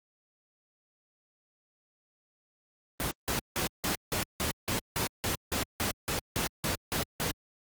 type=noise bursts; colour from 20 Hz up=pink; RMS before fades=-30 dBFS; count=16; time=3-7.31 s; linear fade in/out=0 ms; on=110 ms; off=170 ms; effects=high-pass 60 Hz 12 dB/octave + Opus 24 kbps